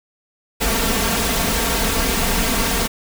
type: noise with comb filter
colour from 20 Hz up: pink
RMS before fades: -19 dBFS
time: 0.6-2.88 s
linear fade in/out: 20 ms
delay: 4.4 ms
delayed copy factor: +0.75
effects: none